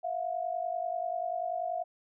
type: tone pair together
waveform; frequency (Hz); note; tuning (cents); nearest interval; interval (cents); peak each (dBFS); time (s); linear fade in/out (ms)
sine; 664.7 / 715; E5 / F5; +14 / +41; minor second; 127; -34 / -33; 0.03-1.84; 20
effects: none